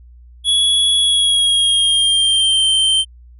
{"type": "tone with pitch glide", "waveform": "square", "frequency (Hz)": [3367, 3123], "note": ["G#7", "G7"], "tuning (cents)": [23, -7], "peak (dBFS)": -12, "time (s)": [0.44, 3.05], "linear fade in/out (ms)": 50, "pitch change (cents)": -130, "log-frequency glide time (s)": [0.98, 2.66], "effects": ["added 60 Hz sine -39 dBFS peak until 3.39 s", "resampled to 32000 Hz"]}